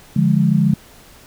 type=chord; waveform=sine; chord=D diminished; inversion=none; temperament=equal; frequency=146.83 / 174.61 / 207.7 Hz; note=D3 / F3 / Ab3; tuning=0 / 0 / 0 cents; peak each=-16 dBFS; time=0.16-0.74 s; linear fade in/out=5 ms; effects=pink hiss -45 dBFS RMS until 1.26 s